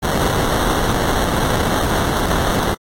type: noise with sample-and-hold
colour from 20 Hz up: pink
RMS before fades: -18 dBFS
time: 0.02-2.75 s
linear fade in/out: 20 ms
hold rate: 2450 Hz
effects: AAC 48 kbps